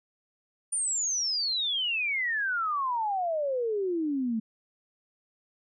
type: exponential sweep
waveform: sine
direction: down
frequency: 9397 to 215.4 Hz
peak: -26 dBFS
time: 0.72-4.4 s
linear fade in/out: 10 ms
effects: none